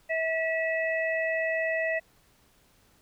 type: harmonic tone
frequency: 648 Hz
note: E5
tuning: 30 cents flat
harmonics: 1 / 3 / 4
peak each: -28 / -29 / -37 dBFS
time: 0.09-2 s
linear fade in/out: 20 ms
effects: pink hiss -63 dBFS RMS until 3.01 s